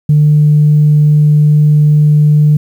sine tone, 149.8 Hz, D3, 35 cents sharp, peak -3 dBFS, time 0.09-2.57 s, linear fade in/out 5 ms, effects tanh soft clip ceiling 0 dBFS + 7-bit

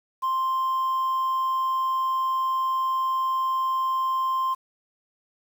sine tone, 1050 Hz, C6, 6 cents sharp, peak -20 dBFS, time 0.22-4.55 s, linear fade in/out 20 ms, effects tanh soft clip ceiling -20 dBFS + 8-bit

